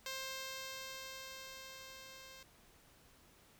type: tone with level ramp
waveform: 5% pulse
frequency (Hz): 528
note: C5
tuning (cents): +16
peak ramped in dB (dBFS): -29 to -42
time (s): 0.06-2.43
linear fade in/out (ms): 2
effects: pink hiss -65 dBFS RMS until 3.59 s